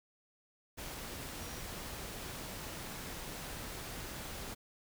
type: tone in noise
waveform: sine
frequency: 5720 Hz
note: F8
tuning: 41 cents sharp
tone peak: -55 dBFS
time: 1.4-1.62 s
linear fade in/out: 20 ms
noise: pink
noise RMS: -44 dBFS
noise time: 0.77-4.55 s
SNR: -14 dB
effects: none